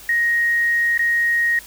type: tone with dropouts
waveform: sine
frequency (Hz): 1875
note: A#6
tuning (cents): +10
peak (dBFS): -15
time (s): 0.09-1.59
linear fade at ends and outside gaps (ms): 2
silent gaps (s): 0.977-0.992
effects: added 50 Hz sine -49 dBFS peak until 1.66 s + white hiss -41 dBFS RMS until 1.66 s